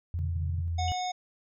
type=tone with vibrato; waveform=sine; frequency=84.7 Hz; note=E2; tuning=48 cents sharp; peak=-28 dBFS; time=0.14-0.92 s; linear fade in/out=0 ms; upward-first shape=sine; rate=2.8 Hz; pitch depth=19 cents each way
type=band-pass noise; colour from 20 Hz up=white; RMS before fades=-39 dBFS; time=0.19-0.68 s; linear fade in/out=0 ms; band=110 to 150 Hz; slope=96 dB/octave
type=harmonic tone; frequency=731 Hz; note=F#5; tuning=21 cents flat; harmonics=1 / 3 / 5 / 7 / 9; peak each=-30 / -43 / -40 / -44 / -43 dBFS; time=0.78-1.12 s; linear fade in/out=10 ms
type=tone with exponential decay; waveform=sine; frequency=2922 Hz; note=F#7; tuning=22 cents flat; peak=-34 dBFS; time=0.88-1.02 s; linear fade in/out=1 ms; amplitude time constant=30 ms
effects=none